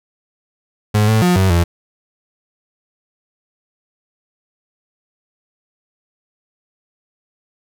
35% pulse tone with pitch steps, 105.7 / 110.1 / 178.5 / 94.9 / 85.6 Hz, G#2 / A2 / F3 / F#2 / F2, +31 / +2 / +38 / +44 / -34 cents, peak -9 dBFS, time 0.94-1.64 s, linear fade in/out 10 ms, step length 140 ms, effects none

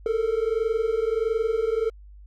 triangle tone pair together, 435.4 / 456.9 Hz, A4 / A#4, -18 / -35 cents, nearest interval minor second, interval 83 cents, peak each -23 / -22 dBFS, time 0.06-1.9 s, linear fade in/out 2 ms, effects added 50 Hz sine -43 dBFS peak until 2.26 s

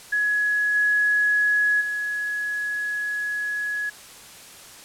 sine tone with level steps, 1682 Hz, G#6, 22 cents sharp, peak -19 / -17 / -24 dBFS, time 0.12-3.9 s, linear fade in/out 10 ms, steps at 0.74 / 1.8 s, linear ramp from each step 20 ms, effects white hiss -44 dBFS RMS until 4.84 s + low-pass 11000 Hz 12 dB/octave

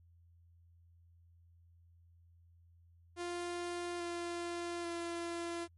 sawtooth tone with pitch steps, 349.2 / 345 / 340.8 Hz, F4 / F4 / F4, 0 / -21 / -42 cents, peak -34 dBFS, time 3.16-5.68 s, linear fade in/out 50 ms, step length 840 ms, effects added 85 Hz sine -61 dBFS peak until 5.77 s + MP3 48 kbps

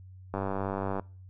click train, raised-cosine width 1 ms, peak -18 dBFS, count 65, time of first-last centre 0.34-0.996 s, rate 97.5 Hz, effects noise-tail reverb RT60 0.4 s tail -23 dB re dry + added 93 Hz sine -46 dBFS peak until 1.29 s

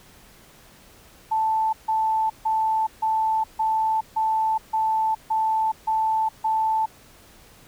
sine tone bursts, 880 Hz, A5, in tune, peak -19 dBFS, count 10, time 1.31-6.86 s, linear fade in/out 10 ms, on 420 ms, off 150 ms, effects pink hiss -51 dBFS RMS until 7.67 s

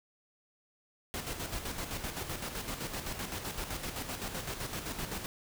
pink noise with tremolo, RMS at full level -37 dBFS, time 1.14-5.26 s, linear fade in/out 0 ms, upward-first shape square, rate 7.8 Hz, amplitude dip 50%, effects none

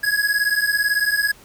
square beating tone pair, 1661.2 / 1679.2 Hz, G#6 / G#6, 0 / +19 cents, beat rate 18 Hz, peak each -21 dBFS, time 0.03-1.32 s, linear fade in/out 10 ms, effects pink hiss -48 dBFS RMS until 1.44 s

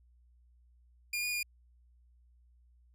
sawtooth tone with pitch steps, 2417 / 2450 / 2424 Hz, D7 / D#7 / D#7, +49 / -27 / -46 cents, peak -29 dBFS, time 1.13-1.43 s, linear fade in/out 5 ms, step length 100 ms, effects added 60 Hz sine -61 dBFS peak until 2.94 s

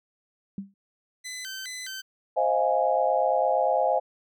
sine tone with exponential decay, 196.8 Hz, G3, 7 cents sharp, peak -27 dBFS, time 0.58-0.74 s, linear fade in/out 2 ms, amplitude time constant 34 ms
15% pulse tone with vibrato, 1763 Hz, A6, 3 cents sharp, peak -28 dBFS, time 1.24-2.02 s, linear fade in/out 20 ms, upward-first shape square, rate 2.4 Hz, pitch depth 230 cents each way
sine chord, F minor seventh, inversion second, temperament equal with one note detuned, 523.3 / 629.8 / 698.5 / 830.6 Hz, C5 / Eb5 / F5 / Ab5, 0 / +21 / 0 / 0 cents, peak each -26 dBFS, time 2.36-4 s, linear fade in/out 20 ms
effects none

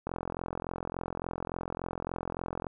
click train, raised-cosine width 1 ms, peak -20 dBFS, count 114, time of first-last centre 0.07-2.668 s, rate 43.5 Hz, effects none

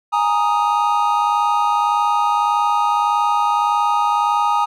triangle chord, Ab suspended second, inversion none, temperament equal, 830.6 / 932.3 / 1244.5 Hz, Ab5 / Bb5 / Eb6, 0 / 0 / 0 cents, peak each -17 dBFS, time 0.12-4.66 s, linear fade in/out 20 ms, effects none

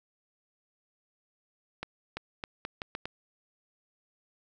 accelerating click train, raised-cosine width 0.3 ms, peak -19 dBFS, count 7, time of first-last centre 1.83-3.055 s, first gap 340 ms, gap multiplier 0.79, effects none

